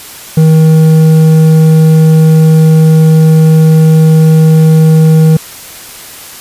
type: tone with hard clipping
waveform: sine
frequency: 158.6 Hz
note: D#3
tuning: 33 cents sharp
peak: -3 dBFS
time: 0.37-5.37 s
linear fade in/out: 5 ms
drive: 6 dB
effects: white hiss -28 dBFS RMS until 6.4 s + resampled to 32000 Hz